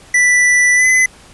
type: tone with pitch glide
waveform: square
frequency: 1975.5 to 2023 Hz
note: B6 to B6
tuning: 0 to +41 cents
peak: -9 dBFS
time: 0.14-1.06 s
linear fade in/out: 5 ms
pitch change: +41 cents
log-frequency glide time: 0.75-0.86 s
effects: pink hiss -42 dBFS RMS until 1.33 s + resampled to 24000 Hz